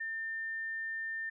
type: tone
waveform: sine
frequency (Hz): 1800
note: A6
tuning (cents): +39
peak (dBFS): -35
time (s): 0-1.3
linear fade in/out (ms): 10
effects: none